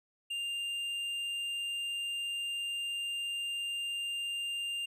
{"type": "tone with tanh clipping", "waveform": "triangle", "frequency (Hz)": 2797, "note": "F7", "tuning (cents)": 2, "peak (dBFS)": -35, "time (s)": [0.3, 4.86], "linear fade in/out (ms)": 10, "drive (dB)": 11, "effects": []}